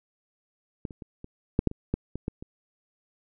clicks, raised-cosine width 3 ms, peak -19 / -29 / -27 / -27 / -8 / -8 / -24 / -12 / -20 / -16 / -26 dBFS, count 11, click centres 0.852 / 0.908 / 1.022 / 1.244 / 1.591 / 1.673 / 1.714 / 1.94 / 2.156 / 2.281 / 2.425 s, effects none

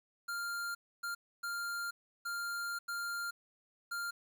square tone bursts at uneven times, 1396.9 Hz, F6, in tune, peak -37 dBFS, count 6, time 0.28-0.75 / 1.03-1.15 / 1.43-1.91 / 2.25-2.79 / 2.88-3.31 / 3.91-4.11 s, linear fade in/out 10 ms, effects 11-bit

